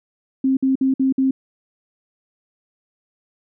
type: tone bursts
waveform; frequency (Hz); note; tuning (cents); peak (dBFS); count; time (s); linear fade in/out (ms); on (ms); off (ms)
sine; 265.5; C4; +25; -14; 5; 0.44-1.31; 5; 130; 55
effects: none